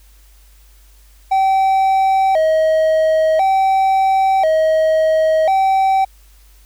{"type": "tone with vibrato", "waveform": "triangle", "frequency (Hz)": 698.5, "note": "F5", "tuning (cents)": 0, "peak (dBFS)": -9, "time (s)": [1.31, 6.05], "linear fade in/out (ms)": 10, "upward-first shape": "square", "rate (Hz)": 0.48, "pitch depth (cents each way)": 170, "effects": ["added 50 Hz sine -44 dBFS peak until 6.65 s", "white hiss -53 dBFS RMS until 6.65 s"]}